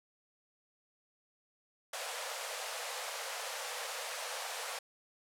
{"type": "high-pass noise", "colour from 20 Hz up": "pink", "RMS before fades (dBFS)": -40, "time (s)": [1.93, 4.79], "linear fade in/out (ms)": 5, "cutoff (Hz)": 470, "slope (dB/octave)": 96, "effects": ["low-pass 11000 Hz 12 dB/octave"]}